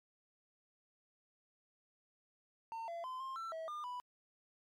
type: tone with pitch steps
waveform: triangle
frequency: 907 / 679 / 1027 / 1059 / 1339 / 647 / 1206 / 988 Hz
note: A#5 / F5 / C6 / C6 / E6 / E5 / D6 / B5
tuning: -48 / -49 / -33 / +21 / +27 / -32 / +46 / 0 cents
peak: -39 dBFS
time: 2.72-4 s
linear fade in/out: 0 ms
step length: 160 ms
effects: MP3 96 kbps